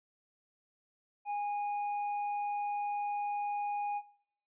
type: tone with tanh clipping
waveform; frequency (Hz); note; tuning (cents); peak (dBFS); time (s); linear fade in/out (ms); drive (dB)
sine; 822; G#5; -18; -34; 1.25-4.02; 50; 7
effects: noise-tail reverb RT60 0.6 s tail -18 dB re dry + resampled to 8000 Hz